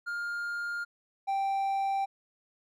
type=tone pair in turn; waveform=triangle; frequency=1409 / 783.5 Hz; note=F6 / G5; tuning=+15 / -1 cents; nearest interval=minor seventh; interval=1016 cents; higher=first; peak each=-30 / -25 dBFS; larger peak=second; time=0.06-0.85 / 1.27-2.06 s; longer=neither; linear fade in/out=20 ms; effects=none